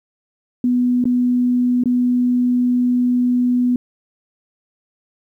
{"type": "tone with dropouts", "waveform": "sine", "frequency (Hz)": 246.9, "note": "B3", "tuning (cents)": 0, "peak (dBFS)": -13, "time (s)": [0.64, 3.76], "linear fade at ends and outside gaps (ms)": 2, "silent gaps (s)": [[1.041, 1.054], [1.837, 1.857]], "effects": ["9-bit"]}